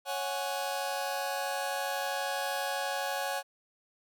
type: chord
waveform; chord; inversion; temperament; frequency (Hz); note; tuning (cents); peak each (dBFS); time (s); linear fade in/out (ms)
sawtooth; C# suspended fourth; none; just; 554.4 / 739.2 / 831.5; C#5 / F#5 / G#5; 0 / -2 / +2; -32; 0.05-3.43; 50
effects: none